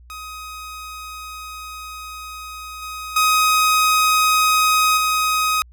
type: tone with level steps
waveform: sawtooth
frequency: 1258 Hz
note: D#6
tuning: 19 cents sharp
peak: -28 / -25 / -10 / -13 dBFS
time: 0.1-5.62 s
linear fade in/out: 0 ms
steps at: 2.82 / 3.16 / 4.97 s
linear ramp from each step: 5 ms
effects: added 60 Hz sine -43 dBFS peak until 5.72 s